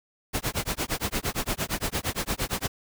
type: noise with tremolo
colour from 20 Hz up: pink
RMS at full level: -26 dBFS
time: 0.33-2.68 s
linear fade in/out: 20 ms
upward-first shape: sine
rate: 8.7 Hz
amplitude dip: 100%
effects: none

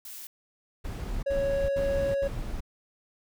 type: noise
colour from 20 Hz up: blue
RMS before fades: -42 dBFS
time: 0.05-0.27 s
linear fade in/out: 2 ms
type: noise bursts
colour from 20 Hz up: brown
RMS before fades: -33 dBFS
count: 4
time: 0.84-2.607 s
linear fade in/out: 10 ms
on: 390 ms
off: 69 ms
type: tone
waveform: triangle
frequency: 554.4 Hz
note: C#5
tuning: in tune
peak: -23 dBFS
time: 1.26-2.28 s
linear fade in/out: 10 ms
effects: none

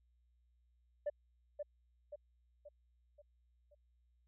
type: tone with echo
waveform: sine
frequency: 587.3 Hz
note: D5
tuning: in tune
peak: -32 dBFS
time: 1.06-1.1 s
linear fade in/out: 10 ms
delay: 530 ms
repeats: 5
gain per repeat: -6 dB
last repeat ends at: 3.75 s
effects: tanh soft clip ceiling -32 dBFS + added 60 Hz sine -70 dBFS peak until 4.27 s

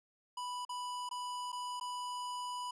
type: tone with dropouts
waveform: square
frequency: 987.8 Hz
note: B5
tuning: in tune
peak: -39 dBFS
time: 0.37-2.71 s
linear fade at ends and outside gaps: 5 ms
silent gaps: 0.651-0.692 / 1.091-1.111 / 1.52-1.527 / 1.799-1.81 s
effects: resampled to 24000 Hz

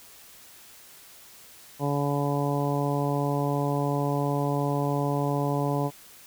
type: harmonic tone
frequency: 142.8 Hz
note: D3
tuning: 48 cents flat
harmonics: 1 / 2 / 3 / 4 / 5 / 6 / 7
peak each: -27 / -30 / -32 / -33 / -34 / -35 / -35 dBFS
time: 1.79-5.91 s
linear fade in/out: 50 ms
effects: white hiss -50 dBFS RMS until 6.26 s

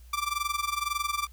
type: tone with amplitude modulation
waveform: sawtooth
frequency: 1174.7 Hz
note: D6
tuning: in tune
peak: -21 dBFS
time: 0.13-1.27 s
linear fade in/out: 5 ms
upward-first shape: sine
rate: 21.9 Hz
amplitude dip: 85%
effects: added 60 Hz sine -47 dBFS peak until 1.32 s + white hiss -62 dBFS RMS until 1.32 s

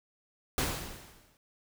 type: noise with exponential decay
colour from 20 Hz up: pink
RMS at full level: -28 dBFS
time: 0.58-1.37 s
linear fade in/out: 1 ms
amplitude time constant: 170 ms
effects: none

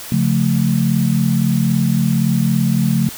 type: chord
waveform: sine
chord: Db augmented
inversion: none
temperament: equal with one note detuned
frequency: 138.59 / 176.24 / 220 Hz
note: Db3 / F3 / A3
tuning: 0 / +16 / 0 cents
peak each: -17 dBFS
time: 0.12-3.09 s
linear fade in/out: 2 ms
effects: white hiss -32 dBFS RMS until 3.17 s

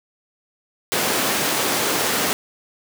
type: high-pass noise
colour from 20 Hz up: pink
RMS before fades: -21 dBFS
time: 0.92-2.33 s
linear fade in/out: 0 ms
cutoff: 260 Hz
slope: 12 dB/octave
effects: none

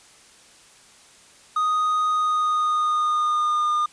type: tone with pitch glide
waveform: triangle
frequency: 1244.5 to 1213.3 Hz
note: D#6 to D#6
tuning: 0 to -44 cents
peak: -17 dBFS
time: 1.56-3.86 s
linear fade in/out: 5 ms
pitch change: -44 cents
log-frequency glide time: 2.11-3.74 s
effects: white hiss -51 dBFS RMS until 3.92 s + resampled to 22050 Hz

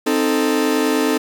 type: chord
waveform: 40% pulse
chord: A diminished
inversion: first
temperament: equal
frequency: 261.6 / 311.1 / 440 Hz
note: C4 / Eb4 / A4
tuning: 0 / 0 / 0 cents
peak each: -19 dBFS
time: 0.06-1.18 s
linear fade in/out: 10 ms
effects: 8-bit

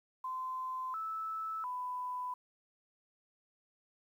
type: tone with pitch steps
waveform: sine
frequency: 1030 / 1310 / 998 Hz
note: C6 / E6 / B5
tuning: -28 / -11 / +18 cents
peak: -36 dBFS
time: 0.24-2.34 s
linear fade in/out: 5 ms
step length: 700 ms
effects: 11-bit

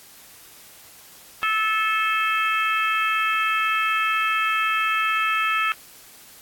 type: harmonic tone with a mistuned harmonic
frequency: 435.8 Hz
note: A4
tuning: 17 cents flat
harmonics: 3 / 4 / 5 / 6 / 7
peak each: -22 / -27 / -30 / -25 / -32 dBFS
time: 1.43-5.72 s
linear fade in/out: 0 ms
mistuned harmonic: 7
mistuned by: +72 cents
effects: white hiss -47 dBFS RMS until 6.41 s + AAC 64 kbps

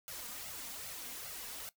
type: noise with flanger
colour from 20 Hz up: white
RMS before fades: -45 dBFS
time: 0.08-1.69 s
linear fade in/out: 0 ms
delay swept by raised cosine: 1.4 to 4.3 ms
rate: 2.5 Hz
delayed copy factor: +0.9
effects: noise-tail reverb RT60 0.1 s tail -17 dB re dry

